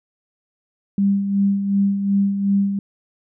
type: tone with tremolo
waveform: sine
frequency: 198.6 Hz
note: G3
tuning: 23 cents sharp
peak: -13 dBFS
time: 0.98-2.79 s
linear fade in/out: 2 ms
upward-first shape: sine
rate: 2.7 Hz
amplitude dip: 55%
effects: none